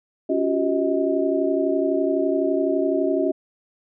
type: tone cluster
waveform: sine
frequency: 280.1 / 352 / 383.9 / 632 Hz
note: C#4 / F4 / G4 / D#5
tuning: +18 / +14 / -36 / +27 cents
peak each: -24 dBFS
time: 0.29-3.32 s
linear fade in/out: 10 ms
effects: none